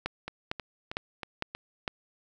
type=two click trains; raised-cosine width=0.3 ms; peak=-20 / -14 dBFS; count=5 / 5; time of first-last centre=0.28-1.55 / 0.06-1.878 s; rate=3.15 / 2.2 Hz; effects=none